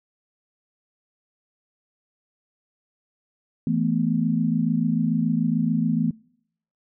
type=chord; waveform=sine; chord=E suspended fourth; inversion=none; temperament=equal; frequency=164.81 / 220 / 246.9 Hz; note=E3 / A3 / B3; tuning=0 / 0 / 0 cents; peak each=-24 dBFS; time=3.67-6.11 s; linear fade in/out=2 ms; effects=noise-tail reverb RT60 0.7 s tail -26 dB re dry